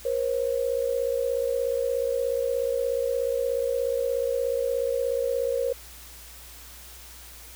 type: tone pair together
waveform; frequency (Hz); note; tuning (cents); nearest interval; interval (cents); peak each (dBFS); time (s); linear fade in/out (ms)
sine; 479.2 / 536; A#4 / C5; +48 / +42; major second; 194; -26; 0.05-5.73; 5
effects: added 60 Hz sine -48 dBFS peak until 7.55 s + white hiss -46 dBFS RMS until 7.55 s